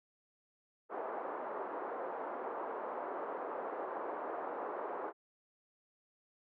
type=band-pass noise; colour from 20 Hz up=pink; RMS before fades=-41 dBFS; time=0.89-5.13 s; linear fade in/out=50 ms; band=390 to 1200 Hz; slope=24 dB/octave; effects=none